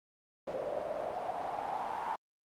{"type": "noise with band-pass filter sweep", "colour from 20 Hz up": "pink", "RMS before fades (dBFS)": -37, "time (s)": [0.47, 2.16], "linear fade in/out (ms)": 5, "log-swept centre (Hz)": [540, 930], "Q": 7.1, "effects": ["Opus 48 kbps"]}